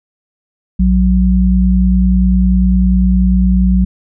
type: tone pair together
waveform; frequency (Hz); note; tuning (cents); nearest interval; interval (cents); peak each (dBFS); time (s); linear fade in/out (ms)
sine; 58.56 / 185.8; A#1 / F#3; +9 / +7; octave + minor sixth; 1998; -10; 0.79-3.85; 10
effects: none